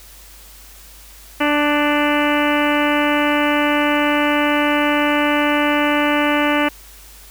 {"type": "harmonic tone with a mistuned harmonic", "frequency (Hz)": 293.7, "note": "D4", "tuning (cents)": 0, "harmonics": [1, 2, 3, 4, 5, 6, 7, 8, 9, 10], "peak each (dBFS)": [-18, -21, -23, -24, -25, -26, -26, -27, -28, -28], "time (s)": [1.4, 6.69], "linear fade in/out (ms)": 10, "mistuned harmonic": 5, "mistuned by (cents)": 21, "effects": ["added 50 Hz sine -43 dBFS peak until 7.3 s", "white hiss -43 dBFS RMS until 7.3 s"]}